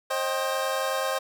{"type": "chord", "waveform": "25% pulse", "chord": "C minor", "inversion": "none", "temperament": "equal with one note detuned", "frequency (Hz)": [532.1, 622.3, 784], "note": ["C5", "Eb5", "G5"], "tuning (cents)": [29, 0, 0], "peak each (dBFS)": [-24, -27, -29], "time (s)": [0.1, 1.19], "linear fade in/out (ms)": 10, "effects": []}